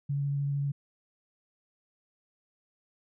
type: tone with vibrato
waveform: sine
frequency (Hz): 141.3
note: C#3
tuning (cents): +34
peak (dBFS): -27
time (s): 0.09-0.72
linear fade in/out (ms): 10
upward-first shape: triangle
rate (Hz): 13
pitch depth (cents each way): 13
effects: none